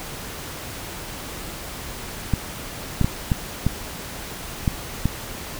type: clicks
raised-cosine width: 5 ms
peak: -6 dBFS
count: 7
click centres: 2.337 / 3.013 / 3.045 / 3.318 / 3.666 / 4.678 / 5.056 s
effects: pink hiss -34 dBFS RMS until 5.59 s

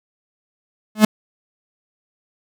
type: tone with exponential growth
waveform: 45% pulse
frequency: 214.6 Hz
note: A3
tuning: 43 cents flat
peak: -4 dBFS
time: 0.95-1.05 s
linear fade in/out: 5 ms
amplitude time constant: 21 ms
effects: none

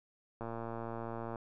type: click train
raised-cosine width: 1 ms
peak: -27 dBFS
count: 110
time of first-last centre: 0.41-1.358 s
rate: 115 Hz
effects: none

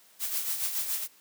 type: noise with tremolo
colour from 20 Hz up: blue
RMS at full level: -29 dBFS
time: 0.19-1.08 s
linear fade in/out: 50 ms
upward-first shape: sine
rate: 7.1 Hz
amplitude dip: 55%
effects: white hiss -59 dBFS RMS until 1.2 s + high-pass 150 Hz 12 dB/octave

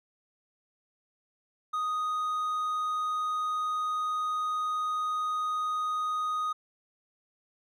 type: tone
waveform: triangle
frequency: 1244.5 Hz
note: D#6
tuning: in tune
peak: -26 dBFS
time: 1.73-6.53 s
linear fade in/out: 10 ms
effects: none

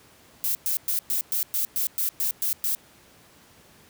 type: noise bursts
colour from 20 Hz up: violet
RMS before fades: -25 dBFS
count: 11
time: 0.44-2.75 s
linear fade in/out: 0 ms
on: 110 ms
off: 110 ms
effects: pink hiss -54 dBFS RMS until 3.89 s + high-pass 80 Hz 12 dB/octave

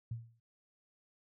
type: tone with exponential decay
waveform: sine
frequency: 115.3 Hz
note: A#2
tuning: 19 cents flat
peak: -34 dBFS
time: 0.11-0.4 s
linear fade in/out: 5 ms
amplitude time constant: 62 ms
effects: none

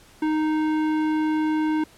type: tone with tanh clipping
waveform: sine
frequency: 310 Hz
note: D#4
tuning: 6 cents flat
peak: -22 dBFS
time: 0.22-1.84 s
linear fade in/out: 5 ms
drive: 15 dB
effects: pink hiss -52 dBFS RMS until 1.97 s + low-pass 12000 Hz 12 dB/octave

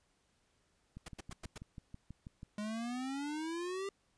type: click train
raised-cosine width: 5 ms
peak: -35 dBFS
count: 10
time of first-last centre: 0.97-2.431 s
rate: 6.16 Hz
type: noise bursts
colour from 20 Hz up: pink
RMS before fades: -46 dBFS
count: 5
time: 1.06-1.58 s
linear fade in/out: 5 ms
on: 24 ms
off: 100 ms
type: exponential sweep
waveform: square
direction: up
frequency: 206.3 to 400 Hz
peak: -38 dBFS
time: 2.58-3.89 s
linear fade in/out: 2 ms
effects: pink hiss -75 dBFS RMS until 4.17 s + resampled to 22050 Hz

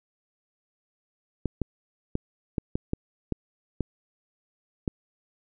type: clicks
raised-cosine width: 3 ms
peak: -13 dBFS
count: 9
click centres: 1.457 / 1.617 / 2.154 / 2.582 / 2.755 / 2.934 / 3.323 / 3.807 / 4.878 s
effects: none

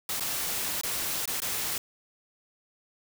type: noise with dropouts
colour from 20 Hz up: white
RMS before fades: -31 dBFS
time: 0.09-1.78 s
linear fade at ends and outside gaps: 2 ms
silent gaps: 0.198-0.206 / 0.812-0.834 / 1.256-1.276 / 1.403-1.419 s
effects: none

